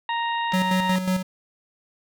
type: harmonic tone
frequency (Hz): 932.3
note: A#5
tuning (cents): 0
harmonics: 1 / 2 / 3 / 4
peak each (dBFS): -24 / -30 / -34 / -36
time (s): 0.09-0.96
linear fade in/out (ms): 2
type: clicks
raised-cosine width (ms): 0.2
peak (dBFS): -18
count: 2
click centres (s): 0.521 / 0.524
type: tone with tremolo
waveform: square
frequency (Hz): 185.4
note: F#3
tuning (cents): +4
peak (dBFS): -20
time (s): 0.53-1.23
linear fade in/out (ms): 10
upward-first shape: square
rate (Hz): 5.5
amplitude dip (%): 55
effects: none